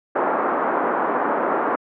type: band-pass noise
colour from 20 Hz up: white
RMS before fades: -21 dBFS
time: 0.15-1.76 s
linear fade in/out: 10 ms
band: 260 to 1300 Hz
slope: 24 dB/octave
effects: low-pass 2000 Hz 12 dB/octave